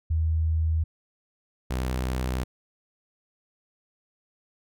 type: tone pair in turn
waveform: sine / sawtooth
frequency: 80 / 63.5 Hz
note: D#2 / B1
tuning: +49 / +49 cents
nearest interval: major third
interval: 400 cents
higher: first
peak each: -21 / -22 dBFS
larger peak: first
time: 0.1-0.84 / 1.7-2.44 s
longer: neither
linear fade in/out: 10 ms
effects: none